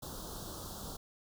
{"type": "band-stop noise", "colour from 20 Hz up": "pink", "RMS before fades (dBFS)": -44, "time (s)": [0.02, 0.97], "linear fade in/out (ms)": 10, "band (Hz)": [1400, 3400], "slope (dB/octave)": 48, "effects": []}